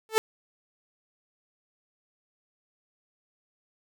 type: tone with exponential growth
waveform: sawtooth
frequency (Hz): 440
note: A4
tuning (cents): 0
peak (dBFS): -11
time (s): 0.09-0.18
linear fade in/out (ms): 0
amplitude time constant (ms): 19
effects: none